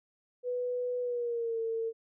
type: tone with pitch glide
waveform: sine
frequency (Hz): 493.9 to 452.9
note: B4 to A#4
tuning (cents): 0 to -50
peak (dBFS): -30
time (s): 0.43-1.93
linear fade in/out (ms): 50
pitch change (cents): -150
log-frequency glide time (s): 1.01-1.59
effects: none